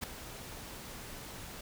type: noise with ADSR envelope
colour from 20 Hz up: pink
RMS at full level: -34 dBFS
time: 0.01-1.61 s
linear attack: 27 ms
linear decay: 4 ms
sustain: -12 dB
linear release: 4 ms
effects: none